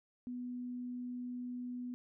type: tone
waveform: sine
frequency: 246.9 Hz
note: B3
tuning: in tune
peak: -39 dBFS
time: 0.27-1.94 s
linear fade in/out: 0 ms
effects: none